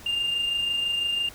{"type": "tone pair together", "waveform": "sine", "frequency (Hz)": [2802, 2828], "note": ["F7", "F7"], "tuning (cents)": [5, 21], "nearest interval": "unison", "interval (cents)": 16, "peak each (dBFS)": [-22, -31], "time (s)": [0.06, 1.29], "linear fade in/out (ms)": 5, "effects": ["tanh soft clip ceiling -21 dBFS", "pink hiss -46 dBFS RMS until 1.34 s"]}